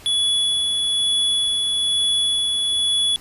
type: tone with tremolo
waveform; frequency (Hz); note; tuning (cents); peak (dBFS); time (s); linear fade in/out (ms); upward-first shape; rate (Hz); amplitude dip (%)
square; 3403; G#7; +41; -17; 0.06-3.16; 0; sine; 1.1; 25
effects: pink hiss -44 dBFS RMS until 3.2 s + resampled to 32000 Hz